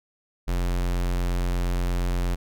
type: tone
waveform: square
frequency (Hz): 44.25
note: F1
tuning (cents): +23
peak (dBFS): -23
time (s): 0.47-2.36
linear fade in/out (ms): 20
effects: none